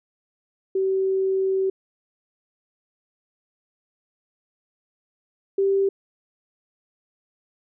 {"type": "tone pair in turn", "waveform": "sine", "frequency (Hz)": [382.8, 391.7], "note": ["G4", "G4"], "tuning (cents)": [-41, -1], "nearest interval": "unison", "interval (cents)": 40, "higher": "second", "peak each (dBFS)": [-19, -17], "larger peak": "second", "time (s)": [[0.75, 1.7], [5.58, 5.89]], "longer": "first", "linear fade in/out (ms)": 5, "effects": []}